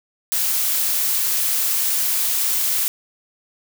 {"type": "noise", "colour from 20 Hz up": "blue", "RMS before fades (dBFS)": -20, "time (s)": [0.32, 2.88], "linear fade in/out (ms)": 0, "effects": []}